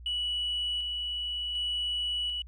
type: tone with tremolo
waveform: sine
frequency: 2944 Hz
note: F#7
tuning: 9 cents flat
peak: -27 dBFS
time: 0.06-2.42 s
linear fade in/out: 2 ms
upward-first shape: square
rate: 0.67 Hz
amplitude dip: 30%
effects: tanh soft clip ceiling -25 dBFS + added 60 Hz sine -44 dBFS peak until 2.47 s